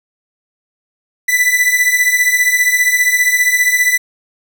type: beating tone pair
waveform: 45% pulse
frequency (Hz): 1975.5 / 1990.5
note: B6 / B6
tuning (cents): 0 / +13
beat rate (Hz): 15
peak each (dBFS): -15 / -12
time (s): 1.28-3.98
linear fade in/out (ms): 10
effects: none